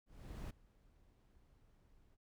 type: noise with ADSR envelope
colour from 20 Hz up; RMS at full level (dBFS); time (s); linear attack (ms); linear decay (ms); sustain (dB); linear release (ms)
brown; -44; 0.06-2.17; 440; 11; -24; 35
effects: none